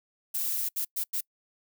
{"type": "noise bursts at uneven times", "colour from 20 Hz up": "violet", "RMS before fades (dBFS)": -30, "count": 4, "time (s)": [[0.34, 0.69], [0.76, 0.85], [0.96, 1.04], [1.13, 1.21]], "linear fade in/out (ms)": 10, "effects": ["noise-tail reverb RT60 0.1 s tail -26 dB re dry"]}